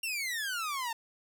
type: exponential sweep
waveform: sawtooth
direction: down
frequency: 2799 to 890 Hz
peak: -29 dBFS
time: 0.03-0.93 s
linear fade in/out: 5 ms
effects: none